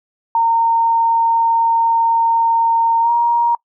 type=tone with pitch glide; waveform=sine; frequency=918 to 942.2 Hz; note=A#5 to A#5; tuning=-27 to +18 cents; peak=-11 dBFS; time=0.35-3.55 s; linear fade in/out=2 ms; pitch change=+45 cents; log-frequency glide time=3.01-3.11 s; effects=noise-tail reverb RT60 0.1 s tail -25 dB re dry